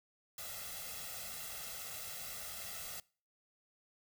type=noise with comb filter; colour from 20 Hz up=white; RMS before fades=-45 dBFS; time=0.38-3 s; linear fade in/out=2 ms; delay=1.5 ms; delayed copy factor=+0.85; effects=noise-tail reverb RT60 0.4 s tail -23 dB re dry